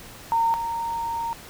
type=tone pair in turn; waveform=sine; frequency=917 / 924.4 Hz; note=A#5 / A#5; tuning=-29 / -15 cents; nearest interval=unison; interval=14 cents; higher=second; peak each=-18 / -25 dBFS; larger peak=first; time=0.32-0.54 / 0.54-1.33 s; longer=second; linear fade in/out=0 ms; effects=pink hiss -43 dBFS RMS until 1.49 s